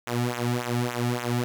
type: tone with flanger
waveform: sawtooth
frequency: 121.2 Hz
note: B2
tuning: 32 cents flat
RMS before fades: -27 dBFS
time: 0.07-1.44 s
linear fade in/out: 0 ms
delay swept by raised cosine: 0.2 to 2 ms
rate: 3.5 Hz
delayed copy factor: -1
effects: none